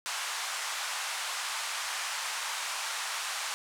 pink band-pass noise, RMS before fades -35 dBFS, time 0.06-3.54 s, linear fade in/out 0 ms, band 870 to 9800 Hz, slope 24 dB/octave, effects none

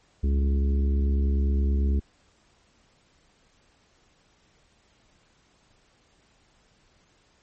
harmonic tone, 69.3 Hz, C#2, in tune, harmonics 1 / 3 / 4 / 5 / 6, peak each -20 / -32 / -39 / -39 / -41 dBFS, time 0.23-2 s, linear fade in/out 10 ms, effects pink hiss -63 dBFS RMS until 7.42 s + MP3 32 kbps

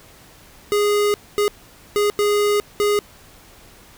square tone bursts at uneven times, 413.2 Hz, G#4, 9 cents flat, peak -16 dBFS, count 5, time 0.72-1.14 / 1.38-1.48 / 1.96-2.1 / 2.19-2.6 / 2.8-2.99 s, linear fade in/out 0 ms, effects pink hiss -47 dBFS RMS until 3.97 s

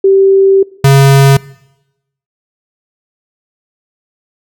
sine / square tone pair in turn, 388.5 / 137.36 Hz, G4 / C#3, -16 / -15 cents, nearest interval octave + tritone, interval 1799 cents, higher first, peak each -3 dBFS, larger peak neither, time 0.04-0.63 / 0.84-1.37 s, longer first, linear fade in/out 5 ms, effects noise-tail reverb RT60 0.9 s tail -22 dB re dry

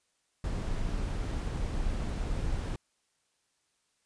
brown noise, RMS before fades -32 dBFS, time 0.44-2.76 s, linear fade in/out 2 ms, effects white hiss -75 dBFS RMS until 4.05 s + resampled to 22050 Hz

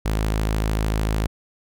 sawtooth tone, 53.4 Hz, G#1, 49 cents sharp, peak -16 dBFS, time 0.05-1.27 s, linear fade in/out 10 ms, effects none

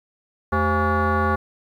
sine tone with frequency modulation, 523.3 Hz, C5, in tune, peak -16 dBFS, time 0.52-1.36 s, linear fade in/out 10 ms, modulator 304 Hz, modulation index 3, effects tanh soft clip ceiling -13 dBFS + 9-bit

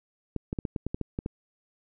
clicks, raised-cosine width 3 ms, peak -17 dBFS, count 10, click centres 0.363 / 0.529 / 0.588 / 0.652 / 0.762 / 0.866 / 0.945 / 1.013 / 1.189 / 1.261 s, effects none

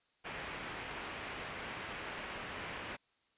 white low-pass noise, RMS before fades -44 dBFS, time 0.24-2.97 s, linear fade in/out 20 ms, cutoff 2700 Hz, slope 24 dB/octave, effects white hiss -75 dBFS RMS until 3.37 s + resampled to 8000 Hz

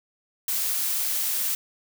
blue noise, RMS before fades -26 dBFS, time 0.48-1.55 s, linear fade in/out 2 ms, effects none

